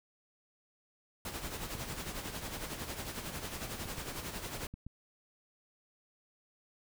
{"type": "noise with tremolo", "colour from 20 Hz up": "pink", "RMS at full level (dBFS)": -39, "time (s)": [1.25, 4.67], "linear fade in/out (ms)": 2, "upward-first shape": "sine", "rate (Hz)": 11, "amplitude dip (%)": 55}
{"type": "clicks", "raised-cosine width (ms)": 5, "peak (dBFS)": -32, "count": 6, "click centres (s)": [1.752, 3.273, 3.857, 3.984, 4.74, 4.866]}
{"effects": []}